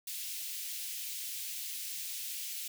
white high-pass noise, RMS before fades -40 dBFS, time 0.07-2.68 s, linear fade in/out 5 ms, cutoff 2400 Hz, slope 24 dB/octave, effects none

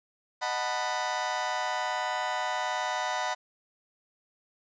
30% pulse chord, B dominant seventh, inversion first, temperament just, 617.4 / 740.8 / 889 / 987.8 Hz, D#5 / F#5 / A5 / B5, -14 / +2 / +18 / 0 cents, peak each -34 / -30 / -34 / -30 dBFS, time 0.41-3.35 s, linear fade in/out 20 ms, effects resampled to 16000 Hz + 10-bit

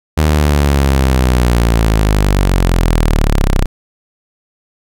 sawtooth linear sweep, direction down, 77.78 to 30.87 Hz, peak -5 dBFS, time 0.17-3.66 s, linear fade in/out 10 ms, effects none

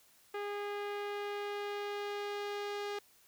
sawtooth tone with low-pass filter sweep, 409.3 Hz, G#4, 25 cents flat, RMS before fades -39 dBFS, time 0.34-2.99 s, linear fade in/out 5 ms, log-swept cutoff 2400 to 4700 Hz, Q 1, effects white hiss -65 dBFS RMS until 3.27 s

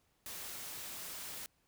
white noise, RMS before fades -45 dBFS, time 0.26-1.46 s, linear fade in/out 0 ms, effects pink hiss -75 dBFS RMS until 1.67 s

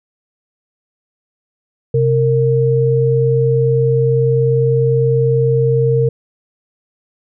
sine tone pair together, 130.81 / 460.3 Hz, C3 / A#4, 0 / -22 cents, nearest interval octave + minor seventh, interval 2178 cents, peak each -13 dBFS, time 1.94-6.09 s, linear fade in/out 5 ms, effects none

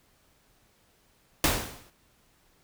pink noise with exponential decay, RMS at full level -20 dBFS, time 1.44-1.9 s, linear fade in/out 1 ms, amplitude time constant 100 ms, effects pink hiss -65 dBFS RMS until 2.63 s

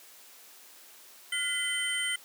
sine tone cluster, 1425 / 2027 / 3086 / 9000 Hz, F6 / B6 / G7 / C#9, +34 / +45 / -28 / +25 cents, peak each -38 / -32 / -32 / -36 dBFS, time 1.32-2.16 s, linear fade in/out 5 ms, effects white hiss -53 dBFS RMS until 2.24 s + high-pass 300 Hz 12 dB/octave

